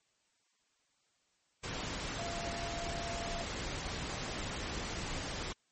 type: tone in noise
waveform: sine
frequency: 684 Hz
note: F5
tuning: 36 cents flat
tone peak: -41 dBFS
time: 2.18-3.43 s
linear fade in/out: 10 ms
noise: pink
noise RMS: -39 dBFS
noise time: 1.63-5.53 s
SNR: -5 dB
effects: white hiss -75 dBFS RMS until 5.71 s + MP3 32 kbps